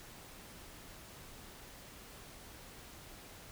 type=silence; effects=pink hiss -53 dBFS RMS until 3.51 s